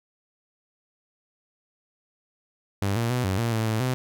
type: tone with pitch steps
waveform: sawtooth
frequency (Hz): 99.6 / 116.7 / 124.5 / 94.9 / 116.7 / 111.4 / 110 / 127.6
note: G2 / A#2 / B2 / F#2 / A#2 / A2 / A2 / C3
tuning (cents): +28 / +2 / +14 / +44 / +2 / +22 / 0 / -43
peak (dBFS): -19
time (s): 2.82-3.94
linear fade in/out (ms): 0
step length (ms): 140
effects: none